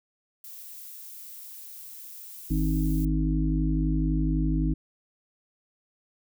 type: noise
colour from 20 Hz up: violet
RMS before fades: -43 dBFS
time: 0.44-3.05 s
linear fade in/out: 2 ms
type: harmonic tone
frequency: 51.91 Hz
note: G#1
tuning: in tune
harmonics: 1 / 3 / 5 / 6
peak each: -25 / -28 / -30 / -30 dBFS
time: 2.5-4.74 s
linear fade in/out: 10 ms
effects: none